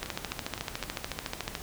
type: two click trains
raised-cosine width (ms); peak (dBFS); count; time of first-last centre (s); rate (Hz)
0.2; -14 / -19; 22 / 4; 0.03-1.552 / 0.06-0.837; 13.8 / 3.86
effects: pink hiss -43 dBFS RMS until 1.62 s